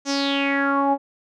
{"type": "tone with low-pass filter sweep", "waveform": "sawtooth", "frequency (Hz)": 278.4, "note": "C#4", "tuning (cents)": 8, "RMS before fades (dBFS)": -21, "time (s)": [0.05, 0.98], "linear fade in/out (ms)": 50, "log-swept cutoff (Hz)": [6300, 710], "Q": 5.9, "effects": []}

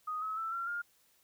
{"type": "tone with pitch steps", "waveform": "sine", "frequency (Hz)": [1246, 1285.5, 1326.2, 1368.2, 1411.6], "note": ["D#6", "E6", "E6", "F6", "F6"], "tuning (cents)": [2, -44, 10, -36, 18], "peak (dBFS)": -34, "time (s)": [0.07, 0.82], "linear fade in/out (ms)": 10, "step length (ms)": 150, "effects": ["white hiss -69 dBFS RMS until 1.23 s"]}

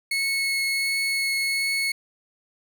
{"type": "tone with vibrato", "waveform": "30% pulse", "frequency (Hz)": 2191, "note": "C#7", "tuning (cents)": -21, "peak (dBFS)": -20, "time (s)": [0.11, 1.92], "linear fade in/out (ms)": 5, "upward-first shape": "triangle", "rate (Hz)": 1.4, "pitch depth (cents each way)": 8, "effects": []}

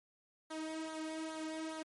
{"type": "tone with flanger", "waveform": "sawtooth", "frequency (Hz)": 316.8, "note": "D#4", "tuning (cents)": 31, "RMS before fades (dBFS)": -42, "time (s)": [0.5, 1.83], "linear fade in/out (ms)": 10, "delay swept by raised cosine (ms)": [0.37, 2.47], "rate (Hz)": 2.4, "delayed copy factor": -0.7, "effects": ["MP3 48 kbps"]}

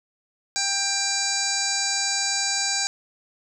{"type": "harmonic tone with a mistuned harmonic", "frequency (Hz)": 791, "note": "G5", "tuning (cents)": 15, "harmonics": [1, 2, 3, 5, 6, 7, 8, 9, 10], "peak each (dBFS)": [-33, -32, -33, -31, -28, -33, -29, -30, -33], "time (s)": [0.56, 2.87], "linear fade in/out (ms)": 0, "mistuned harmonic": 8, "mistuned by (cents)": 45, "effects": ["9-bit"]}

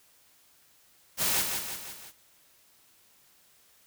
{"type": "noise with echo", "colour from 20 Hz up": "white", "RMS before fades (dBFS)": -27, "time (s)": [1.17, 1.45], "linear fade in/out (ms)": 50, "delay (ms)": 170, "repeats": 4, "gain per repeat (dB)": -5, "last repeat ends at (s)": 2.13, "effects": ["white hiss -62 dBFS RMS until 3.86 s"]}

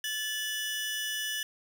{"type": "tone pair together", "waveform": "sawtooth", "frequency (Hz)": [1735, 2953], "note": ["A6", "F#7"], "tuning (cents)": [-25, -4], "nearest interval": "major sixth", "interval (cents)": 921, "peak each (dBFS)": [-31, -31], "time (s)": [0.04, 1.43], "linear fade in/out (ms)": 2, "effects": []}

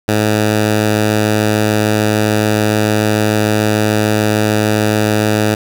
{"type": "tone", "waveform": "10% pulse", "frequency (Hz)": 106.8, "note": "G#2", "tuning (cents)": 49, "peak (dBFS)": -3, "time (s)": [0.08, 5.55], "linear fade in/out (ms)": 5, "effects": []}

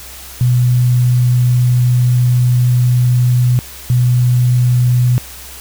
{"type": "tone pair in turn", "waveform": "sine", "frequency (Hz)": [123.7, 123.7], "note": ["B2", "B2"], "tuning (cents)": [3, 3], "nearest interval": "unison", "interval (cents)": 0, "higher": "neither", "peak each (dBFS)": -8, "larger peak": "neither", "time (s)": [[0.41, 3.59], [3.9, 5.18]], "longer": "first", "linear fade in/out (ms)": 0, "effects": ["added 65 Hz sine -37 dBFS peak until 5.6 s", "white hiss -33 dBFS RMS until 5.6 s"]}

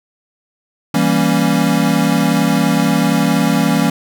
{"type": "chord", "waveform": "square", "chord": "E diminished seventh", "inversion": "none", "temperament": "equal", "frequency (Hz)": [164.81, 196, 233.1, 277.2], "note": ["E3", "G3", "Bb3", "Db4"], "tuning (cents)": [0, 0, 0, 0], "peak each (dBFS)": -18, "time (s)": [0.94, 3.9], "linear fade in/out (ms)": 5, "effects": []}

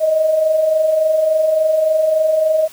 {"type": "tone pair together", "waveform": "sine", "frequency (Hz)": [606.5, 630], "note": ["D#5", "D#5"], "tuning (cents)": [-44, 21], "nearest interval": "minor second", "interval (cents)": 65, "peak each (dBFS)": [-22, -12], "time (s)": [0, 2.68], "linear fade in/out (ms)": 20, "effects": ["white hiss -41 dBFS RMS until 2.72 s"]}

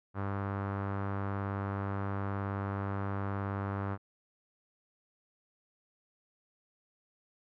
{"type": "tone with low-pass filter", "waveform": "sawtooth", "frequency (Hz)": 99, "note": "G2", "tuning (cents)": 18, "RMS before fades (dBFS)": -35, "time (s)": [0.14, 3.98], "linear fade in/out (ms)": 50, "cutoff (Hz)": 1300, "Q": 2.4, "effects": []}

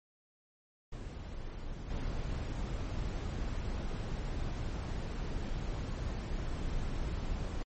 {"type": "noise with level steps", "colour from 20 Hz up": "brown", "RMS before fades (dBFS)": [-42, -36], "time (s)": [0.92, 7.63], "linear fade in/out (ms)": 5, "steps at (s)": 1.9, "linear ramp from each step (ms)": 5, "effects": ["MP3 32 kbps"]}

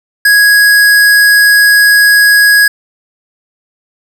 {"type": "tone", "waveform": "square", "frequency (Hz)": 1661.2, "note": "G#6", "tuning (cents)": 0, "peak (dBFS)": -4, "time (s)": [0.25, 2.68], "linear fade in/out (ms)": 5, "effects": []}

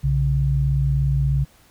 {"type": "tone pair together", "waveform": "sine", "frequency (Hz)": [61.74, 138.6], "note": ["B1", "C#3"], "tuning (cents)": [0, 0], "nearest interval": "octave + major second", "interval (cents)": 1400, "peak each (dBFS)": [-21, -18], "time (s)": [0.03, 1.45], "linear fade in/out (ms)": 20, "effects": ["pink hiss -54 dBFS RMS until 1.7 s"]}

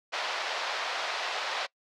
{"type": "band-pass noise", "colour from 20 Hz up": "pink", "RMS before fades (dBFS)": -33, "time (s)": [0.12, 1.67], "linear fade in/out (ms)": 20, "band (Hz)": [600, 4800], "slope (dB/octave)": 24, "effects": ["noise-tail reverb RT60 0.1 s tail -23 dB re dry"]}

